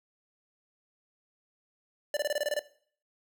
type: tone bursts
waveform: square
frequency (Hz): 587.3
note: D5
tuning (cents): 0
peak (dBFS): -27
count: 9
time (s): 2.14-2.593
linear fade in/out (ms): 2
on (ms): 29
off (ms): 24
effects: noise-tail reverb RT60 0.5 s tail -17 dB re dry